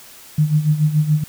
sine tone with tremolo, 152 Hz, D#3, 40 cents flat, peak -10 dBFS, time 0.38-1.24 s, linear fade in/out 5 ms, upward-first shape sine, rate 7 Hz, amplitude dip 75%, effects white hiss -42 dBFS RMS until 1.28 s

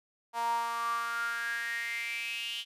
sawtooth tone with high-pass filter sweep, 233.1 Hz, A#3, in tune, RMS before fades -34 dBFS, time 0.33-2.65 s, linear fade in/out 50 ms, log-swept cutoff 840 to 3100 Hz, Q 9.7, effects resampled to 32000 Hz

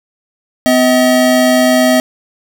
square tone pair together, 253.2 / 638 Hz, B3 / D#5, +43 / +43 cents, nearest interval octave + major third, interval 1600 cents, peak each -11 dBFS, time 0.66-2 s, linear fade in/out 0 ms, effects none

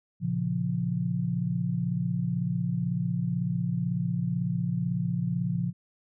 sine chord, Bb minor, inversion none, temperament equal, 116.54 / 138.59 / 174.61 Hz, Bb2 / Db3 / F3, 0 / 0 / 0 cents, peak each -32 / -31 / -28 dBFS, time 0.2-5.73 s, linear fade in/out 50 ms, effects none

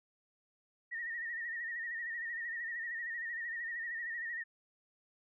sine tone with vibrato, 1864.7 Hz, A#6, in tune, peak -37 dBFS, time 0.91-4.44 s, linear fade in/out 20 ms, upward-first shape sine, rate 13 Hz, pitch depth 66 cents each way, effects none

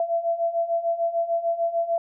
sine beating tone pair, 670 / 676.7 Hz, E5 / E5, +28 / +45 cents, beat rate 6.7 Hz, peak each -27 / -23 dBFS, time 0-1.98 s, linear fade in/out 2 ms, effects none

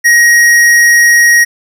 triangle tone with hard clipping, 1887 Hz, A#6, 21 cents sharp, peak -5 dBFS, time 0.04-1.45 s, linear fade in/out 20 ms, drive 17 dB, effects none

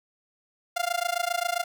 sawtooth tone with amplitude modulation, 698.5 Hz, F5, in tune, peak -18 dBFS, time 0.76-1.64 s, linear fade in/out 10 ms, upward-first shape sine, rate 27.5 Hz, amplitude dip 95%, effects none

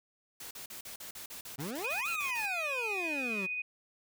white noise bursts, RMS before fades -45 dBFS, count 14, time 0.4-2.46 s, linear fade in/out 5 ms, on 110 ms, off 40 ms
25% pulse exponential two-way sweep, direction up then down, 126.1 to 1407 to 179.9 Hz, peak -33 dBFS, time 1.58-3.47 s, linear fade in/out 20 ms, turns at 2.09 s
sine tone with tremolo, 2489 Hz, D#7, in tune, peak -32 dBFS, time 1.84-3.62 s, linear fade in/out 5 ms, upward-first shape sine, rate 15 Hz, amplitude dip 25%
effects none

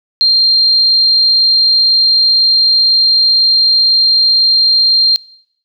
sine tone, 4186 Hz, C8, in tune, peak -6 dBFS, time 0.21-5.16 s, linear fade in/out 0 ms, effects noise-tail reverb RT60 0.8 s tail -24 dB re dry

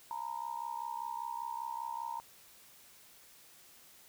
sine tone with amplitude modulation, 932.3 Hz, A#5, in tune, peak -33 dBFS, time 0.11-2.2 s, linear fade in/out 0 ms, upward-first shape sine, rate 65.1 Hz, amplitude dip 90%, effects white hiss -59 dBFS RMS until 4.08 s

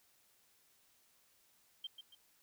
sine tone with echo, 3149 Hz, G7, 7 cents sharp, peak -40 dBFS, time 1.84-1.87 s, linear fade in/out 5 ms, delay 140 ms, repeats 2, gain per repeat -8 dB, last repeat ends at 2.15 s, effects white hiss -71 dBFS RMS until 2.42 s

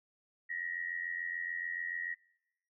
sine tone with amplitude modulation, 1900 Hz, A#6, 33 cents sharp, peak -32 dBFS, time 0.49-2.15 s, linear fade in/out 20 ms, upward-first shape sine, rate 86.9 Hz, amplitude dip 80%, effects noise-tail reverb RT60 0.9 s tail -25 dB re dry

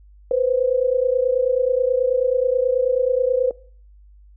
sine tone pair together, 492.7 / 522 Hz, B4 / C5, -4 / -4 cents, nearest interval minor second, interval 100 cents, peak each -19 dBFS, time 0.31-3.51 s, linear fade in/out 2 ms, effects noise-tail reverb RT60 0.5 s tail -23 dB re dry + added 50 Hz sine -45 dBFS peak until 4.36 s

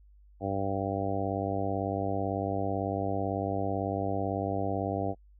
harmonic tone, 98 Hz, G2, in tune, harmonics 1 / 2 / 3 / 4 / 5 / 6 / 7 / 8, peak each -35 / -38 / -35 / -39 / -37 / -38 / -35 / -38 dBFS, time 0.4-5.15 s, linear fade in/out 50 ms, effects noise-tail reverb RT60 0.1 s tail -26 dB re dry + added 50 Hz sine -54 dBFS peak until 5.39 s

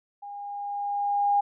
sine tone with level ramp, 812 Hz, G#5, 39 cents flat, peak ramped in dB -37 to -18 dBFS, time 0.22-1.41 s, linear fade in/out 10 ms, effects none

